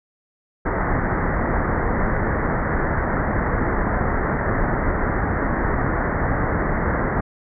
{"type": "low-pass noise", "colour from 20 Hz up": "pink", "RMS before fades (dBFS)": -21, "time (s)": [0.65, 7.21], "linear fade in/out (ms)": 10, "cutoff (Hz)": 2000, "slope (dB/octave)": 96, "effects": []}